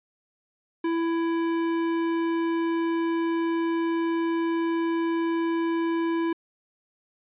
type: tone with tanh clipping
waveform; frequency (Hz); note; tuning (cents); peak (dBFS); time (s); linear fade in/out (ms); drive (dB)
sine; 332.3; E4; +14; -25; 0.84-6.33; 5; 16
effects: resampled to 8000 Hz